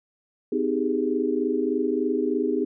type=chord; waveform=sine; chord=Ab major seventh; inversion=first; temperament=equal with one note detuned; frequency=255.4 / 311.1 / 392 / 415.3 Hz; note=C4 / Eb4 / G4 / Ab4; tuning=-42 / 0 / 0 / 0 cents; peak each=-27 dBFS; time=0.52-2.65 s; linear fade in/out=5 ms; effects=none